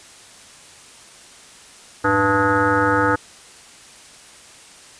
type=tone with frequency modulation; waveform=sine; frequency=878 Hz; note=A5; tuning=4 cents flat; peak=-14 dBFS; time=2.04-3.16 s; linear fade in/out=10 ms; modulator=193 Hz; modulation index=3.6; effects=white hiss -44 dBFS RMS until 4.99 s + resampled to 22050 Hz